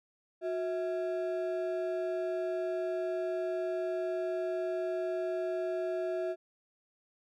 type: ring-modulated tone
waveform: triangle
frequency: 507 Hz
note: B4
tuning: 45 cents sharp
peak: -26 dBFS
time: 0.41-6.36 s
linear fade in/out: 50 ms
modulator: 143 Hz
effects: none